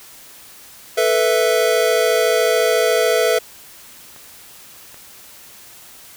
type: chord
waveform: square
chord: A suspended second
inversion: none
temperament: equal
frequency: 440 / 493.9 / 659.3 Hz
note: A4 / B4 / E5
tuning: 0 / 0 / 0 cents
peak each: -19 dBFS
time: 0.97-3.39 s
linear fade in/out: 10 ms
type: click train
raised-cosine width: 0.5 ms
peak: -27 dBFS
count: 4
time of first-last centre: 2.6-4.944 s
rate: 1.28 Hz
effects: white hiss -42 dBFS RMS until 6.16 s